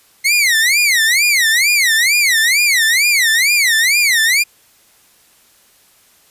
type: tone with vibrato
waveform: sawtooth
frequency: 2072 Hz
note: C7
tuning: 17 cents flat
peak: -7 dBFS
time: 0.24-4.44 s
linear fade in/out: 20 ms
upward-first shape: sine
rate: 2.2 Hz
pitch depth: 280 cents each way
effects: white hiss -51 dBFS RMS until 6.3 s + resampled to 32000 Hz